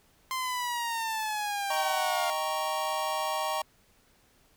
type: exponential sweep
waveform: sawtooth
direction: down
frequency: 1046.5 to 700 Hz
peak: -26 dBFS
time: 0.31-2.3 s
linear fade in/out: 0 ms
type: chord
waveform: square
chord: Eb dominant seventh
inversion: none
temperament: equal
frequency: 622.3 / 784 / 932.3 / 1108.7 Hz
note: Eb5 / G5 / Bb5 / Db6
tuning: 0 / 0 / 0 / 0 cents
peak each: -35 dBFS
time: 1.7-3.62 s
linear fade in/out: 5 ms
effects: pink hiss -64 dBFS RMS until 4.56 s